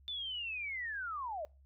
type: linear sweep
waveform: sine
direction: down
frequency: 3547 to 576 Hz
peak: -37 dBFS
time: 0.08-1.45 s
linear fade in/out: 0 ms
effects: noise-tail reverb RT60 0.3 s tail -24 dB re dry + added 68 Hz sine -59 dBFS peak until 1.65 s